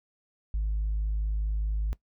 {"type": "tone", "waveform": "sine", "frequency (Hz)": 52.4, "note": "G#1", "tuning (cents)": 16, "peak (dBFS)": -24, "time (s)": [0.54, 1.93], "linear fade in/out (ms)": 0, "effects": ["noise-tail reverb RT60 0.1 s tail -20 dB re dry", "tanh soft clip ceiling -23 dBFS"]}